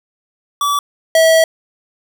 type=tone pair in turn; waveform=square; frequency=1151 / 648.4 Hz; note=D6 / E5; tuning=-35 / -29 cents; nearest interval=minor seventh; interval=994 cents; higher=first; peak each=-14 / -8 dBFS; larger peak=second; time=0.61-0.79 / 1.15-1.44 s; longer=second; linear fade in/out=2 ms; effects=none